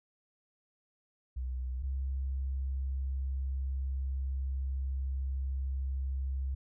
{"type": "tone pair in turn", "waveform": "sine", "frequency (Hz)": [63.4, 66.7], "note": ["B1", "C2"], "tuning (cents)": [46, 34], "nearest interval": "minor second", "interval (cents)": 88, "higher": "second", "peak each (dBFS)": [-33, -31], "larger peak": "second", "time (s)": [[1.36, 1.83], [1.83, 6.55]], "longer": "second", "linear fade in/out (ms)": 10, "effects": []}